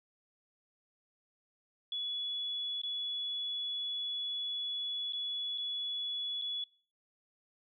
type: tone with dropouts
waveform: sine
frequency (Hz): 3402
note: G#7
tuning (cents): +41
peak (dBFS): -34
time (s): 1.92-6.64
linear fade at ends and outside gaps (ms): 2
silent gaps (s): 2.817-2.834 / 5.124-5.132 / 5.577-5.581 / 6.415-6.42
effects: noise-tail reverb RT60 0.5 s tail -26 dB re dry